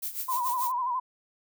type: noise with tremolo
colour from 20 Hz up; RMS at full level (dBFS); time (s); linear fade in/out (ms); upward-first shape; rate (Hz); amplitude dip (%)
violet; -32; 0.02-0.72; 10; sine; 6.9; 75
type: tone with vibrato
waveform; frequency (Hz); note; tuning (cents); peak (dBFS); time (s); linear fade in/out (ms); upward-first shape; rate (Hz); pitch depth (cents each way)
sine; 997; B5; +16; -26; 0.28-1; 10; sine; 12; 81
effects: none